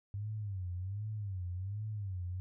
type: tone with vibrato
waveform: sine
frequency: 98 Hz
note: G2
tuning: in tune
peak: -36 dBFS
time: 0.14-2.4 s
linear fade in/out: 0 ms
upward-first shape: sine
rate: 1.3 Hz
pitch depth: 170 cents each way
effects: none